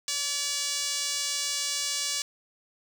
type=tone with band-pass filter; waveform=5% pulse; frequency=573 Hz; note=D5; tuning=43 cents flat; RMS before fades=-30 dBFS; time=0.08-2.22 s; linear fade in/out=2 ms; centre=7200 Hz; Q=0.74; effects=8-bit